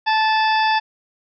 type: harmonic tone with a mistuned harmonic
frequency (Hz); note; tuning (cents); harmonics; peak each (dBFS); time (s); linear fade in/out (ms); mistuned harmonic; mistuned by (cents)
874; A5; -12; 1 / 2 / 3 / 4 / 5 / 6; -16 / -22 / -26 / -28 / -30 / -32; 0.06-0.8; 20; 5; +110
effects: none